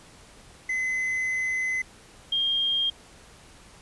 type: tone pair in turn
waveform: triangle / sine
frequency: 2036 / 3216 Hz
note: C7 / G7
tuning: -48 / +44 cents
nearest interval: minor sixth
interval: 792 cents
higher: second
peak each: -23 / -22 dBFS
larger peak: second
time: 0.69-1.82 / 2.32-2.9 s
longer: first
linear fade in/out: 5 ms
effects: pink hiss -51 dBFS RMS until 3.81 s + resampled to 24000 Hz